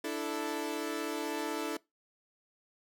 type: chord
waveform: sawtooth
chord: D suspended second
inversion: none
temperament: equal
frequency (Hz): 293.7 / 329.6 / 440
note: D4 / E4 / A4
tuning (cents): 0 / 0 / 0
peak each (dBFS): -34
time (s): 0.04-1.77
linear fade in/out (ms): 5
effects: noise-tail reverb RT60 0.2 s tail -22 dB re dry